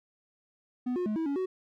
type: tone with pitch steps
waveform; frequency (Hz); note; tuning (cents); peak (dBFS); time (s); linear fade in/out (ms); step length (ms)
triangle; 248.8 / 359.3 / 213.1 / 324 / 281.5 / 373.4; B3 / F4 / G#3 / E4 / C#4 / F#4; +13 / +49 / +45 / -30 / +27 / +16; -26; 0.86-1.46; 10; 100
effects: none